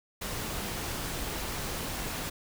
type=noise; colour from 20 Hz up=pink; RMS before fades=-35 dBFS; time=0.21-2.3 s; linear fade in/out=10 ms; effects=none